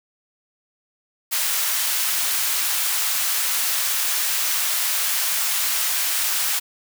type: high-pass noise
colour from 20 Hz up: white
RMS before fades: -22 dBFS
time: 1.31-6.6 s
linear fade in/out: 20 ms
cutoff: 990 Hz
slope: 12 dB/octave
effects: none